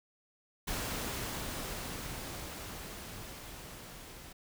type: noise with level ramp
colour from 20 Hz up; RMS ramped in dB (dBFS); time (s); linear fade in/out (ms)
pink; -36 to -50; 0.67-4.33; 10
effects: none